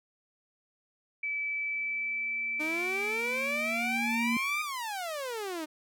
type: tone with pitch glide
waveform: sine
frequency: 2305 to 2343 Hz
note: D7 to D7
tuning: -33 to -5 cents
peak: -30 dBFS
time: 1.23-4.62 s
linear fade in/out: 5 ms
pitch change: +28 cents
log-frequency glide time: 1.38-3.95 s
type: tone with exponential growth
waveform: sine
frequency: 233.1 Hz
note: A#3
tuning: in tune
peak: -27 dBFS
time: 1.74-4.37 s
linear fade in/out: 2 ms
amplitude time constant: 570 ms
type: exponential two-way sweep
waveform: sawtooth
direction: up then down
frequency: 300.1 to 1244.5 to 300.1 Hz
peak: -30 dBFS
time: 2.59-5.66 s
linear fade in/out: 20 ms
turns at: 4.62 s
effects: none